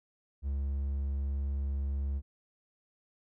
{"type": "tone", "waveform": "triangle", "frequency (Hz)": 69.3, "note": "C#2", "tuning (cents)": 0, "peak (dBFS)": -28, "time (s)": [0.42, 2.22], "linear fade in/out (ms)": 50, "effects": []}